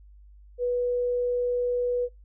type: tone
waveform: sine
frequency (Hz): 490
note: B4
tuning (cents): -14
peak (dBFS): -23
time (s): 0.58-2.09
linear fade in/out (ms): 50
effects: noise-tail reverb RT60 0.2 s tail -25 dB re dry + added 50 Hz sine -48 dBFS peak until 2.24 s